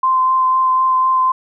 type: tone with vibrato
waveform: sine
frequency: 1038 Hz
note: C6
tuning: 14 cents flat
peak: -11 dBFS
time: 0.03-1.32 s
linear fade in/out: 5 ms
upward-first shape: sine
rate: 4 Hz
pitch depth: 11 cents each way
effects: none